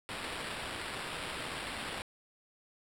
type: noise with sample-and-hold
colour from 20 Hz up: violet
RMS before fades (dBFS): -40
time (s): 0.09-2.02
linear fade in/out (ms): 0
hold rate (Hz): 6300
effects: low-pass 11000 Hz 12 dB/octave